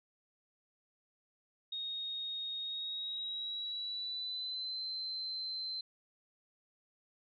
sine tone with pitch glide, 3729 to 4090 Hz, A#7 to C8, 0 to -40 cents, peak -37 dBFS, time 1.72-5.81 s, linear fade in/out 5 ms, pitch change +160 cents, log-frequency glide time 2.61-4.83 s, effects none

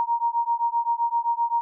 sine beating tone pair, 933 / 940.7 Hz, A#5 / A#5, +1 / +15 cents, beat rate 7.7 Hz, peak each -24 dBFS, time 0-1.61 s, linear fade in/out 0 ms, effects none

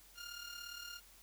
15% pulse tone with amplitude modulation, 1409 Hz, F6, 15 cents sharp, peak -37 dBFS, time 0.15-1.01 s, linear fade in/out 50 ms, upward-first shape sine, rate 37.2 Hz, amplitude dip 60%, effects added 45 Hz sine -66 dBFS peak until 1.22 s + white hiss -62 dBFS RMS until 1.22 s

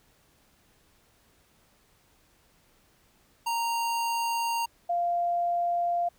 square / sine tone pair in turn, 928 / 695.1 Hz, A#5 / F5, -8 / -8 cents, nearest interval perfect fourth, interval 500 cents, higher first, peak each -27 / -24 dBFS, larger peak second, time 3.46-4.66 / 4.89-6.09 s, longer neither, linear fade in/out 10 ms, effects pink hiss -64 dBFS RMS until 6.18 s

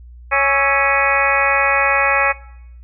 harmonic tone with a mistuned harmonic, 277.2 Hz, C#4, in tune, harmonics 2 / 3 / 4 / 5 / 6 / 7 / 8 / 9, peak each -21 / -21 / -21 / -21 / -21 / -21 / -21 / -21 dBFS, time 0.31-2.33 s, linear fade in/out 20 ms, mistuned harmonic 5, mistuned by -78 cents, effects noise-tail reverb RT60 0.8 s tail -20 dB re dry + added 60 Hz sine -36 dBFS peak until 2.83 s

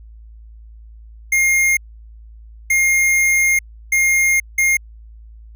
square tone bursts at uneven times, 2129 Hz, C7, 30 cents sharp, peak -13 dBFS, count 4, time 1.32-1.77 / 2.7-3.59 / 3.92-4.4 / 4.58-4.77 s, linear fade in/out 5 ms, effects added 55 Hz sine -37 dBFS peak until 5.55 s

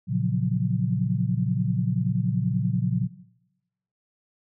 sine chord, Gb major seventh, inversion first, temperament equal, 116.54 / 138.59 / 174.61 / 185 Hz, Bb2 / Db3 / F3 / Gb3, 0 / 0 / 0 / 0 cents, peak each -27 dBFS, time 0.07-3.09 s, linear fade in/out 50 ms, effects noise-tail reverb RT60 0.9 s tail -18 dB re dry

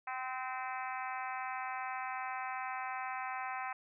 harmonic tone with a mistuned harmonic, 257.4 Hz, C4, 28 cents flat, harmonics 3 / 4 / 5 / 6 / 7 / 8 / 9 / 10, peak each -41 / -43 / -45 / -47 / -48 / -49 / -50 / -51 dBFS, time 0.07-3.73 s, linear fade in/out 5 ms, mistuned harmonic 7, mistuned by +23 cents, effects none

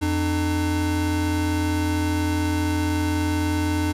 square tone pair together, 87.31 / 301.6 Hz, F2 / D4, 0 / +46 cents, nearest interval octave + major sixth, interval 2146 cents, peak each -24 / -24 dBFS, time 0.01-3.93 s, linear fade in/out 20 ms, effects resampled to 32000 Hz

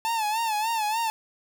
45% pulse tone with vibrato, 880 Hz, A5, in tune, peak -24 dBFS, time 0.05-1.1 s, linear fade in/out 0 ms, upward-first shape sine, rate 3.4 Hz, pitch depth 91 cents each way, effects none

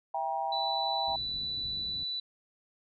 sine chord, E diminished, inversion none, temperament just, 659.3 / 791.1 / 949.3 Hz, E5 / G5 / Bb5, 0 / +16 / +31 cents, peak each -37 / -32 / -35 dBFS, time 0.14-1.16 s, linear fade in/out 5 ms
sine tone, 3969 Hz, B7, 8 cents sharp, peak -32 dBFS, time 0.52-2.2 s, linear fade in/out 5 ms
white low-pass noise, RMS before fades -49 dBFS, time 1.07-2.04 s, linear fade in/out 10 ms, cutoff 160 Hz, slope 12 dB/octave
effects none

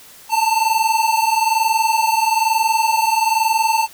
square tone pair together, 880 / 901.1 Hz, A5 / A5, 0 / +41 cents, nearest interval unison, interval 41 cents, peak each -18 dBFS, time 0.29-3.88 s, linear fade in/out 50 ms, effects white hiss -43 dBFS RMS until 3.93 s

